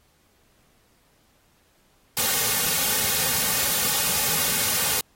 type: noise with comb filter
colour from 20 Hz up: white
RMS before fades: -23 dBFS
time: 2.17-5.01 s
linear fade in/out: 2 ms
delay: 3 ms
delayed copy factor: -0.65
effects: pink hiss -63 dBFS RMS until 5.15 s + AAC 48 kbps